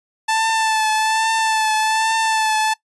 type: tone with vibrato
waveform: sawtooth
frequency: 880 Hz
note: A5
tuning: in tune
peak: -12 dBFS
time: 0.28-2.74 s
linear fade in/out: 10 ms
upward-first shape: triangle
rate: 1.2 Hz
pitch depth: 32 cents each way
effects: noise-tail reverb RT60 0.1 s tail -20 dB re dry + resampled to 24000 Hz